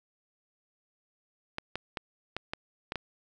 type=clicks; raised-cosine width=0.3 ms; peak=-17 dBFS; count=7; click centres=1.584 / 1.756 / 1.972 / 2.366 / 2.535 / 2.921 / 2.957 s; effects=none